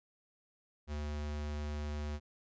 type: tone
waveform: square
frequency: 74.3 Hz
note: D2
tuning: 21 cents sharp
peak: -37 dBFS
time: 0.87-2.2 s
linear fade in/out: 50 ms
effects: resampled to 16000 Hz